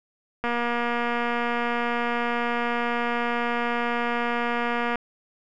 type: click train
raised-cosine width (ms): 0.5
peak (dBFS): -12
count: 1076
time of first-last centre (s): 0.44-4.957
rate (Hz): 238
effects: none